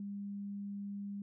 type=tone; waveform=sine; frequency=201.2 Hz; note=G3; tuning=45 cents sharp; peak=-39 dBFS; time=0-1.22 s; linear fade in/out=2 ms; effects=none